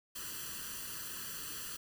white noise with comb filter, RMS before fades -43 dBFS, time 0.15-1.77 s, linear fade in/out 10 ms, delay 0.67 ms, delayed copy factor +0.85, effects none

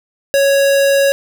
square tone, 554.4 Hz, C#5, in tune, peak -10 dBFS, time 0.34-1.12 s, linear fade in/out 0 ms, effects none

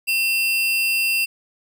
square tone pair together, 2700 / 4844 Hz, E7 / D#8, +41 / -47 cents, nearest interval minor seventh, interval 1012 cents, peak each -19 / -27 dBFS, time 0.07-1.26 s, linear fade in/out 20 ms, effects none

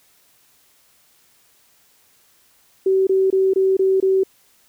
sine tone bursts, 382.1 Hz, G4, 44 cents flat, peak -13 dBFS, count 6, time 2.86-4.235 s, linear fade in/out 5 ms, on 210 ms, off 23 ms, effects white hiss -57 dBFS RMS until 4.68 s

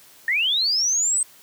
sine linear sweep, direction up, 1796 to 8372 Hz, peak -18 dBFS, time 0.28-1.23 s, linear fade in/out 2 ms, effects white hiss -50 dBFS RMS until 1.42 s + high-pass 80 Hz 12 dB/octave

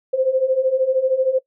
sine beating tone pair, 513 / 526 Hz, C5 / C5, -34 / +9 cents, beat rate 13 Hz, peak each -21 / -17 dBFS, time 0.13-1.39 s, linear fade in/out 10 ms, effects noise-tail reverb RT60 0.1 s tail -20 dB re dry

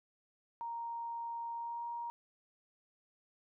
sine tone with pitch glide, 932.3 to 941.5 Hz, A#5 to A#5, 0 to +17 cents, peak -38 dBFS, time 0.61-2.1 s, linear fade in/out 0 ms, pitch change +17 cents, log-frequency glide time 1.55-1.86 s, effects none

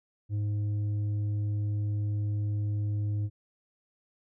sine tone with tanh clipping, 103.83 Hz, G#2, in tune, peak -28 dBFS, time 0.29-3.3 s, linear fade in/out 50 ms, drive 5 dB, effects none

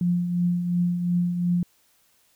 sine tone with tremolo, 175.7 Hz, F3, 11 cents sharp, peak -18 dBFS, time 0.01-1.63 s, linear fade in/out 2 ms, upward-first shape triangle, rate 2.8 Hz, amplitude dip 55%, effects white hiss -63 dBFS RMS until 2.35 s

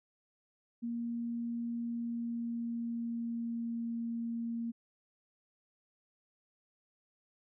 sine tone with pitch glide, 234.8 to 232.1 Hz, A#3 to A#3, +13 to -7 cents, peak -34 dBFS, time 0.82-4.72 s, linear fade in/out 20 ms, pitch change -20 cents, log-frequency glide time 1.79-3.93 s, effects none

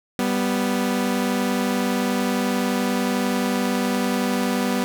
sawtooth tone pair together, 195.23 / 246.6 Hz, G3 / B3, -7 / -2 cents, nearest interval major third, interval 405 cents, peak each -20 / -18 dBFS, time 0.19-4.84 s, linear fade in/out 0 ms, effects none

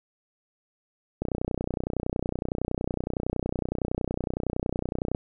click train, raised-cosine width 2 ms, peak -14 dBFS, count 122, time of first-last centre 1.22-5.149 s, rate 30.8 Hz, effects none

